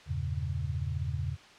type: chord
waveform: sine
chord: E diminished seventh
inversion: none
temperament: equal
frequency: 82.41 / 98 / 116.54 / 138.59 Hz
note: E2 / G2 / Bb2 / Db3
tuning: 0 / 0 / 0 / 0 cents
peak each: -34 / -37 / -38 / -35 dBFS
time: 0.06-1.37 s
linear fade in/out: 50 ms
effects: white hiss -53 dBFS RMS until 1.58 s + low-pass 4000 Hz 12 dB/octave